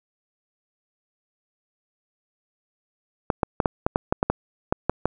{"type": "clicks", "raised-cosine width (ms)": 1, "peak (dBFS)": -5, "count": 12, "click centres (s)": [3.302, 3.432, 3.602, 3.658, 3.865, 3.959, 4.125, 4.229, 4.3, 4.725, 4.896, 5.056], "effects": []}